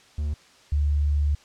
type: tone pair in turn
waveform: triangle / sine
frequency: 74.1 / 73 Hz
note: D2 / D2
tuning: +16 / -10 cents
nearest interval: unison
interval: 26 cents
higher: first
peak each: -22 / -19 dBFS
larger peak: second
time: 0.18-0.34 / 0.72-1.35 s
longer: second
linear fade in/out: 5 ms
effects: white hiss -54 dBFS RMS until 1.44 s + low-pass 6000 Hz 12 dB/octave